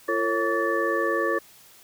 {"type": "tone cluster", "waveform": "sine", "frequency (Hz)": [342, 451.6, 548, 1142, 1756], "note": ["F4", "A4", "C#5", "D6", "A6"], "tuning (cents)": [-36, 45, -20, -49, -4], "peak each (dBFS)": -28, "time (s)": [0.08, 1.39], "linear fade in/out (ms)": 10, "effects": ["white hiss -52 dBFS RMS until 1.83 s"]}